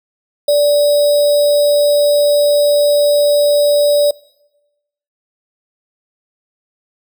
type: tone with sample-and-hold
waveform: sine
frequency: 583 Hz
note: D5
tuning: 13 cents flat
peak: -8 dBFS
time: 0.48-4.11 s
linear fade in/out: 5 ms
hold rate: 4410 Hz
effects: noise-tail reverb RT60 1.0 s tail -24 dB re dry